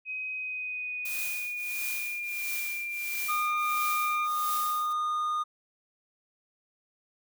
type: tone with pitch glide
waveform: sine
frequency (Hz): 2522 to 2380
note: D#7 to D7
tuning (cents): +23 to +22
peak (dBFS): -32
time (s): 0.05-4.28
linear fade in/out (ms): 50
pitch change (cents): -101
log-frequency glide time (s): 0.33-2.67
type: noise with tremolo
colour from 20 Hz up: blue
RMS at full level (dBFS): -34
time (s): 1.05-4.93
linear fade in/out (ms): 5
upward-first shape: triangle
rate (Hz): 1.5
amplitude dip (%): 90
type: tone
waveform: triangle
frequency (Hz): 1225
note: D#6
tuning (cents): -27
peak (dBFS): -25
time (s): 3.28-5.44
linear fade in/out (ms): 20
effects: none